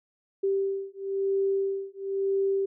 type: beating tone pair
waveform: sine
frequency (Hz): 390.6 / 391.6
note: G4 / G4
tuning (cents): -6 / -2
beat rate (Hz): 1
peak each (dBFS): -28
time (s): 0.43-2.66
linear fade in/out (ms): 10
effects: none